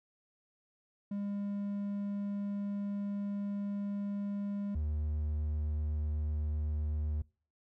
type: tone pair in turn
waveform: triangle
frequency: 202 / 75.66 Hz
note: G#3 / D#2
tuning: -48 / -48 cents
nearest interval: octave + perfect fourth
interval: 1700 cents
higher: first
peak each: -32 / -29 dBFS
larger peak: second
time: 1.11-4.75 / 4.75-7.22 s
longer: first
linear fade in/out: 5 ms
effects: noise-tail reverb RT60 0.4 s tail -24 dB re dry